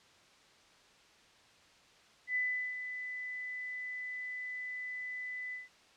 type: tone with ADSR envelope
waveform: sine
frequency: 2000 Hz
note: B6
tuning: 21 cents sharp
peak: -29 dBFS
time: 2.27-5.69 s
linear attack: 84 ms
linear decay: 390 ms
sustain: -9 dB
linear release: 160 ms
effects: white hiss -62 dBFS RMS until 5.96 s + low-pass 5000 Hz 12 dB/octave